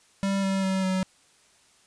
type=tone with pitch steps; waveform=square; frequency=196 / 193.19 / 190.42 / 187.69 Hz; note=G3 / G3 / G3 / F#3; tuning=0 / -25 / -50 / +25 cents; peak=-24 dBFS; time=0.23-1.03 s; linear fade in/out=0 ms; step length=200 ms; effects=white hiss -60 dBFS RMS until 1.86 s + resampled to 22050 Hz